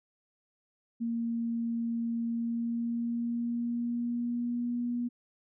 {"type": "tone with pitch glide", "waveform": "sine", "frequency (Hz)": [232, 241], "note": ["A#3", "B3"], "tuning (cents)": [-8, -42], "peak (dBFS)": -29, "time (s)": [1, 5.09], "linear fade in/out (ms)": 20, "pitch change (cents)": 66, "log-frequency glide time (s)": [2.27, 4.78], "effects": []}